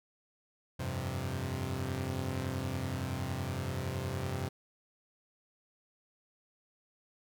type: chord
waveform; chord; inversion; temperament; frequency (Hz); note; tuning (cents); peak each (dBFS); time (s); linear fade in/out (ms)
sawtooth; F suspended second; none; equal; 87.31 / 98 / 130.81; F2 / G2 / C3; 0 / 0 / 0; -35 / -35 / -33; 0.79-4.49; 10
effects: none